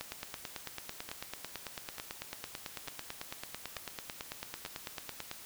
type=two click trains; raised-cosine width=0.2 ms; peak=-24 / -21 dBFS; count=5 / 49; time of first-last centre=1.09-4.661 / 0.01-5.314 s; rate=1.12 / 9.05 Hz; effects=white hiss -50 dBFS RMS until 5.45 s